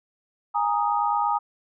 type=chord; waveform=sine; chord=Ab suspended second; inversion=none; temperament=equal with one note detuned; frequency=823.9 / 932.3 / 1244.5 Hz; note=Ab5 / Bb5 / Eb6; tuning=-14 / 0 / 0 cents; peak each=-24 / -25 / -26 dBFS; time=0.54-1.39 s; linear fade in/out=20 ms; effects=none